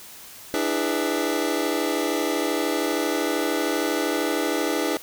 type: chord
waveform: sawtooth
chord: E dominant seventh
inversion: third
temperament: just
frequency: 296.7 / 329.6 / 412 / 494.4 Hz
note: D4 / E4 / G#4 / B4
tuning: +18 / 0 / -14 / +2 cents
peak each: -23 / -23 / -24 / -25 dBFS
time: 0.54-4.97 s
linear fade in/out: 0 ms
effects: white hiss -43 dBFS RMS until 5.02 s